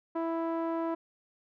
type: tone with low-pass filter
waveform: sawtooth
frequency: 330 Hz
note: E4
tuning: 2 cents sharp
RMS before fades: -32 dBFS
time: 0.15-0.95 s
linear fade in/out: 10 ms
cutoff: 1000 Hz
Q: 1.6
effects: none